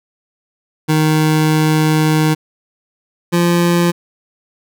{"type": "tone pair in turn", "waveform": "25% pulse", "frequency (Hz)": [155.5, 172.89], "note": ["D#3", "F3"], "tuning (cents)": [-1, -17], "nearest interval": "major second", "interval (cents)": 184, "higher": "second", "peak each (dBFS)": [-7, -7], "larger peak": "neither", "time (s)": [[0.88, 2.35], [3.32, 3.92]], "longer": "first", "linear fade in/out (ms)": 20, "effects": []}